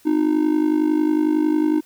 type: tone with amplitude modulation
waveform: triangle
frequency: 307.2 Hz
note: D#4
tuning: 22 cents flat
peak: -10 dBFS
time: 0.05-1.81 s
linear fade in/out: 20 ms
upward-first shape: sine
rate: 51 Hz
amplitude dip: 80%
effects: white hiss -54 dBFS RMS until 1.85 s